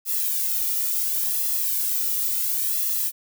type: noise with flanger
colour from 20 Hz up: violet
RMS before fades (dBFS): -24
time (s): 0.05-3.12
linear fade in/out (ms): 50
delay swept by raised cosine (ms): 1.3 to 1.89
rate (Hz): 0.71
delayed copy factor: -1
effects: none